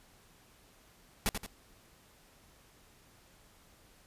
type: noise with echo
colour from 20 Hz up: pink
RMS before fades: -29 dBFS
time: 1.26-1.29 s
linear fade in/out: 0 ms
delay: 86 ms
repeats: 2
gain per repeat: -7 dB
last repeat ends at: 1.462 s
effects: pink hiss -62 dBFS RMS until 4.06 s + resampled to 32000 Hz